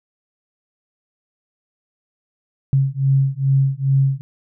sine beating tone pair, 134.8 / 137.2 Hz, C#3 / C#3, -48 / -17 cents, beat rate 2.4 Hz, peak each -17 dBFS, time 2.73-4.21 s, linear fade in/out 0 ms, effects none

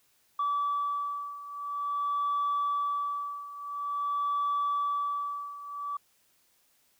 sine beating tone pair, 1152 / 1152.48 Hz, D6 / D6, -34 / -33 cents, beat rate 0.48 Hz, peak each -29 / -32 dBFS, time 0.39-5.97 s, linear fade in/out 5 ms, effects tanh soft clip ceiling -23 dBFS + white hiss -68 dBFS RMS until 6.99 s

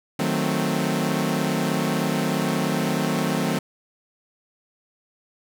sawtooth chord, D# diminished seventh, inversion none, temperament equal with one note detuned, 155.56 / 185 / 221.7 / 261.6 Hz, D#3 / F#3 / A3 / C4, 0 / 0 / +13 / 0 cents, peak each -23 dBFS, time 0.19-3.59 s, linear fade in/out 5 ms, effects none

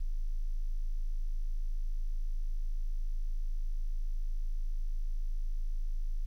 sine tone, 26.95 Hz, A0, 35 cents flat, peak -29 dBFS, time 0-6.26 s, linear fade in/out 10 ms, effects 11-bit

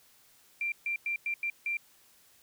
sine tone bursts at uneven times, 2367 Hz, D7, 13 cents sharp, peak -29 dBFS, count 6, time 0.61-0.72 / 0.86-0.96 / 1.06-1.16 / 1.26-1.34 / 1.43-1.5 / 1.66-1.77 s, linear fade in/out 2 ms, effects white hiss -62 dBFS RMS until 2.42 s

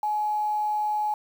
sine tone with quantisation, 845 Hz, G#5, 30 cents sharp, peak -23 dBFS, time 0.03-1.14 s, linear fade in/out 2 ms, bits 8, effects none

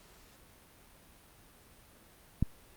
click, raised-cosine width 5 ms, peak -14 dBFS, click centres 2.426 s, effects pink hiss -59 dBFS RMS until 2.76 s + Opus 48 kbps

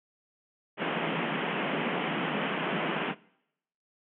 pink band-pass noise, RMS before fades -31 dBFS, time 0.77-3.15 s, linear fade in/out 50 ms, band 150 to 3200 Hz, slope 96 dB/octave, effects noise-tail reverb RT60 0.8 s tail -23 dB re dry

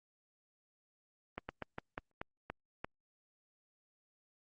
slowing click train, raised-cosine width 0.5 ms, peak -24 dBFS, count 8, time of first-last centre 1.38-2.845 s, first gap 110 ms, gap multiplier 1.21, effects Opus 24 kbps

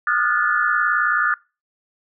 sine tone cluster, 1221 / 1404 / 1463 / 1740 Hz, D#6 / F6 / F#6 / A6, -33 / +9 / -20 / -20 cents, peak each -22 dBFS, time 0.07-1.34 s, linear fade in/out 2 ms, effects noise-tail reverb RT60 0.3 s tail -23 dB re dry

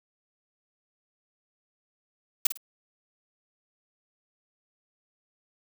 blue noise with echo, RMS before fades -19 dBFS, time 2.45-2.47 s, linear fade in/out 5 ms, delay 52 ms, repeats 2, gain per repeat -12 dB, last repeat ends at 2.574 s, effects none

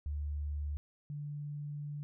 sine tone pair in turn, 73.42 / 146.46 Hz, D2 / D3, 0 / -4 cents, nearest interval octave, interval 1196 cents, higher second, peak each -34 / -38 dBFS, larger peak first, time 0.06-0.77 / 1.1-2.03 s, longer second, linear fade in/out 0 ms, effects none

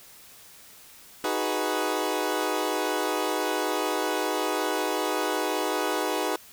20% pulse chord, G# minor seventh, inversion second, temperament equal, 311.1 / 370 / 415.3 / 493.9 Hz, D#4 / F#4 / G#4 / B4, 0 / 0 / 0 / 0 cents, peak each -26 dBFS, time 1.24-6.36 s, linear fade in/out 2 ms, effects white hiss -50 dBFS RMS until 6.52 s

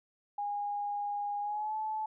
sine tone with pitch glide, 819 to 866.7 Hz, G#5 to A5, -24 to -26 cents, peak -32 dBFS, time 0.38-2.06 s, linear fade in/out 5 ms, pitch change +98 cents, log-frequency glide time 1.41-1.75 s, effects none

